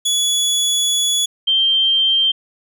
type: tone pair in turn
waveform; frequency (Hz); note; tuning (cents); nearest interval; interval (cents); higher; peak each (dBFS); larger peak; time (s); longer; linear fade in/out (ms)
25% pulse / sine; 3400 / 3152; G#7 / G7; +40 / +9; minor second; 131; first; -11 / -12; first; 0.05-1.26 / 1.47-2.32; first; 10
effects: none